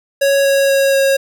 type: tone with pitch steps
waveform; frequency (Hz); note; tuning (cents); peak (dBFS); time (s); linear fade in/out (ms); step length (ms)
square; 554.4 / 551.2 / 548 / 544.9; C#5 / C#5 / C#5 / C#5; 0 / -10 / -20 / -30; -11; 0.21-1.17; 10; 240
effects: none